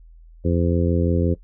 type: harmonic tone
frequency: 85.8 Hz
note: F2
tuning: 30 cents flat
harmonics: 1 / 2 / 3 / 4 / 5 / 6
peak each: -20 / -23 / -25 / -26 / -27 / -28 dBFS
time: 0.44-1.35 s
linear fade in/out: 20 ms
effects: noise-tail reverb RT60 0.1 s tail -19 dB re dry + added 41 Hz sine -43 dBFS peak until 1.43 s